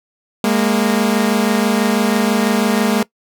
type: tone pair together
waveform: sawtooth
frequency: 205.6 / 231.7 Hz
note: G#3 / A#3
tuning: -17 / -10 cents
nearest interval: major second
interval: 207 cents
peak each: -12 dBFS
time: 0.44-3.03 s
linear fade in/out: 2 ms
effects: noise-tail reverb RT60 0.1 s tail -21 dB re dry